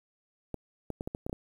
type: clicks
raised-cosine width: 2 ms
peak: -21 dBFS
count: 8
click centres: 0.543 / 0.903 / 1.009 / 1.075 / 1.149 / 1.265 / 1.296 / 1.329 s
effects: 9-bit